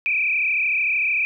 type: tone with frequency modulation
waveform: sine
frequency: 2441 Hz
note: D#7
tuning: 34 cents flat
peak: -18 dBFS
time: 0.06-1.25 s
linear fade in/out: 0 ms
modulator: 33.1 Hz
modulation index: 3.6
effects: none